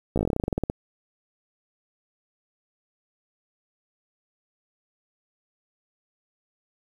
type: slowing click train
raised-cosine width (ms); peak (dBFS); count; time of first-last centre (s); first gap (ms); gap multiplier
2; -11; 17; 0.16-0.699; 15; 1.1
effects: 8-bit